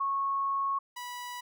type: tone pair in turn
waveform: sine / sawtooth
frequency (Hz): 1100 / 980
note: C#6 / B5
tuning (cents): -14 / -14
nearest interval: major second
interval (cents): 200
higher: first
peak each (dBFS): -27 / -34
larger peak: first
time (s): 0-0.79 / 0.96-1.41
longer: first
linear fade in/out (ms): 10
effects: none

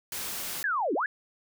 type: noise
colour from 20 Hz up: white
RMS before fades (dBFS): -35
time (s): 0.12-0.63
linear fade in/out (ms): 2
type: linear two-way sweep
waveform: sine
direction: down then up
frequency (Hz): 1760 to 251.4 to 1760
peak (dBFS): -25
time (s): 0.64-1.06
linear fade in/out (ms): 2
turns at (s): 0.94
effects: none

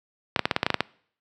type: clicks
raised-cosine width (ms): 0.3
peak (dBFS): -4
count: 10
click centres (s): 0.362 / 0.393 / 0.455 / 0.512 / 0.564 / 0.631 / 0.665 / 0.703 / 0.743 / 0.806
effects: noise-tail reverb RT60 0.6 s tail -24 dB re dry + high-pass 100 Hz 12 dB/octave

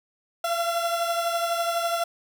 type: beating tone pair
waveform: 30% pulse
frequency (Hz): 678 / 690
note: E5 / F5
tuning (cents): +49 / -21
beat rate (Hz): 12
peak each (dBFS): -22 / -28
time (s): 0.44-2.04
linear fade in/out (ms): 5
effects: none

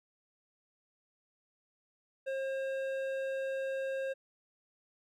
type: tone with hard clipping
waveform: sine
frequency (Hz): 536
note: C5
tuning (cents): +42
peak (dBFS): -35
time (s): 2.26-4.14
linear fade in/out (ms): 20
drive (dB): 10
effects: none

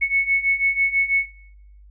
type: beating tone pair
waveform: sine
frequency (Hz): 2203 / 2209.1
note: C#7 / C#7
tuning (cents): -11 / -7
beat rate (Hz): 6.1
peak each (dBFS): -21 / -19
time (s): 0.01-1.26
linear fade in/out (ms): 20
effects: noise-tail reverb RT60 0.7 s tail -21 dB re dry + added 50 Hz sine -44 dBFS peak until 1.9 s

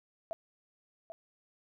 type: tone with echo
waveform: sine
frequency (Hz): 659.3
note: E5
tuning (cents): 0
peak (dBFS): -34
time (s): 0.31-0.33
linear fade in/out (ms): 0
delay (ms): 790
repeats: 1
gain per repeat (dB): -8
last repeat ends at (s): 1.12
effects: none

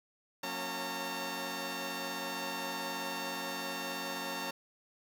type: tone cluster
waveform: 10% pulse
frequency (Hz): 181.9 / 232 / 275.3 / 909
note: F#3 / A#3 / C#4 / A#5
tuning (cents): -29 / -8 / -12 / -44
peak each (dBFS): -36 / -37 / -33 / -31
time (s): 0.43-4.51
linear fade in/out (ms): 5
effects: none

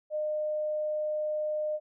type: tone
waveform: sine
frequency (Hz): 609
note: D#5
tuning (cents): -37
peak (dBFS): -28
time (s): 0.1-1.8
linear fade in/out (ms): 50
effects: none

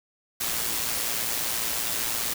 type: noise with amplitude modulation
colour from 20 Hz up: white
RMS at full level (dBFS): -26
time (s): 0.4-2.34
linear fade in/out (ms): 10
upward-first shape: sine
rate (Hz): 115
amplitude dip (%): 45
effects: none

